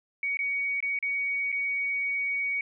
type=tone with dropouts; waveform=sine; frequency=2246 Hz; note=C#7; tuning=22 cents sharp; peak=-26 dBFS; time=0.23-2.61 s; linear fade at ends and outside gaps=2 ms; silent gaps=0.371-0.39 / 0.804-0.826 / 0.989-1.026 / 1.519-1.525 s; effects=none